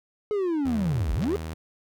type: linear two-way sweep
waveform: triangle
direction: down then up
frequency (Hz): 430 to 42.66 to 430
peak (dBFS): -21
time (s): 0.31-1.36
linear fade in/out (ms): 0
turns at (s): 1.14
type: tone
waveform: sawtooth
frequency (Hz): 80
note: D#2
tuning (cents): +49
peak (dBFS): -28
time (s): 0.65-1.54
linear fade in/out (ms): 10
type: clicks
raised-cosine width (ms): 0.2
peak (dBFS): -22 / -19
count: 2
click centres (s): 1.225 / 1.24
effects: none